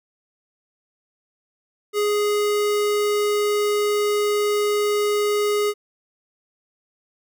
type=tone; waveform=square; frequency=415.3 Hz; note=G#4; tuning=in tune; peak=-19 dBFS; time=1.93-5.74 s; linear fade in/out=50 ms; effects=none